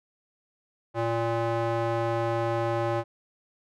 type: tone with band-pass filter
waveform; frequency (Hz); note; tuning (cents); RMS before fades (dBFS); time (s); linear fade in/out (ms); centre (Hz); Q
square; 115.8; A#2; -11; -27; 0.94-3.04; 50; 690; 1.1
effects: none